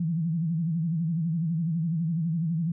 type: tone with vibrato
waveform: sine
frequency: 164.81 Hz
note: E3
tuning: in tune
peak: -24 dBFS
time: 0-2.72 s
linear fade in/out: 5 ms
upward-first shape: sine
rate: 12 Hz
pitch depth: 110 cents each way
effects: none